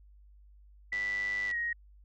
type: tone with pitch glide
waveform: sine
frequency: 1975.5 to 1880.8 Hz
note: B6 to A#6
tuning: 0 to +15 cents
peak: -30 dBFS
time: 0.92-1.73 s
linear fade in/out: 5 ms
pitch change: -85 cents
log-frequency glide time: 1.47-1.56 s
type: click train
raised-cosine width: 0.2 ms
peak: -28 dBFS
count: 59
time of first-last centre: 0.93-1.512 s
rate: 99.6 Hz
effects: added 50 Hz sine -54 dBFS peak until 2.04 s